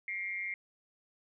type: tone with amplitude modulation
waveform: sine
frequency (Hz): 2127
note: C7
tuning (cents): +28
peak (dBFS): -31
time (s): 0.08-0.54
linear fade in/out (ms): 2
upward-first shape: sine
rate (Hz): 193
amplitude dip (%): 75
effects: none